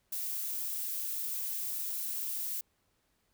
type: noise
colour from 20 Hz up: violet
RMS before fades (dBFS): -36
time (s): 0.12-2.61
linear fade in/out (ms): 5
effects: pink hiss -75 dBFS RMS until 3.33 s